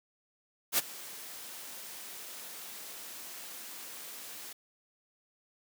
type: noise with ADSR envelope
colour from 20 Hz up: white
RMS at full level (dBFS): -25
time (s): 0.72-4.53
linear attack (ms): 62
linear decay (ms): 23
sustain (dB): -20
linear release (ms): 7
effects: high-pass 200 Hz 12 dB/octave